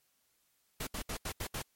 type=noise bursts at uneven times; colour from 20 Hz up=pink; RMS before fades=-38 dBFS; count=6; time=0.8-0.87 / 0.94-1.02 / 1.09-1.17 / 1.25-1.32 / 1.4-1.47 / 1.54-1.62 s; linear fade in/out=5 ms; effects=white hiss -74 dBFS RMS until 1.75 s + MP3 64 kbps